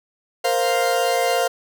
40% pulse chord, Bb suspended second, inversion none, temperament equal, 466.2 / 523.3 / 698.5 Hz, Bb4 / C5 / F5, 0 / 0 / 0 cents, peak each -23 / -21 / -20 dBFS, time 0.44-1.48 s, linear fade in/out 10 ms, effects none

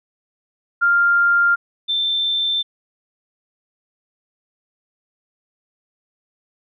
sine tone pair in turn, 1396.9 / 3557 Hz, F6 / A7, 0 / +18 cents, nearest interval octave + major third, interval 1618 cents, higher second, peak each -12 / -17 dBFS, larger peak first, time 0.81-1.56 / 1.88-2.63 s, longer neither, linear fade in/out 20 ms, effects none

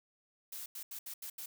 blue noise bursts at uneven times, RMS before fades -44 dBFS, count 6, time 0.52-0.66 / 0.75-0.83 / 0.91-0.99 / 1.06-1.14 / 1.22-1.3 / 1.38-1.46 s, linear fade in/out 5 ms, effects none

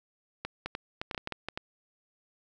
clicks, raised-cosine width 0.3 ms, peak -18 dBFS, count 11, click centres 0.45 / 0.66 / 0.751 / 1.015 / 1.112 / 1.147 / 1.178 / 1.274 / 1.323 / 1.486 / 1.575 s, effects none

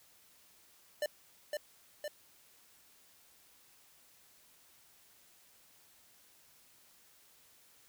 square tone with echo, 595 Hz, D5, 22 cents sharp, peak -32 dBFS, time 1.02-1.06 s, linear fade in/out 2 ms, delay 510 ms, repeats 2, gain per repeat -3 dB, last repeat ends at 2.08 s, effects white hiss -64 dBFS RMS until 7.88 s

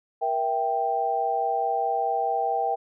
sine chord, E diminished, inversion second, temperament equal with one note detuned, 472.9 / 659.3 / 784 Hz, Bb4 / E5 / G5, +25 / 0 / 0 cents, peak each -30 / -29 / -24 dBFS, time 0.21-2.76 s, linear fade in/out 20 ms, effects none

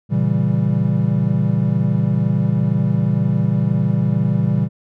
triangle chord, A# diminished seventh, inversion none, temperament equal, 116.54 / 138.59 / 164.81 / 196 Hz, A#2 / C#3 / E3 / G3, 0 / 0 / 0 / 0 cents, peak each -18 dBFS, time 0.09-4.69 s, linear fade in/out 50 ms, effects none

